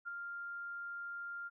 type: tone with ADSR envelope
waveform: sine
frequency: 1396.9 Hz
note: F6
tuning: in tune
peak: -37 dBFS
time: 0.05-1.5 s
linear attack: 32 ms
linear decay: 5 ms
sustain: -4 dB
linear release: 32 ms
effects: none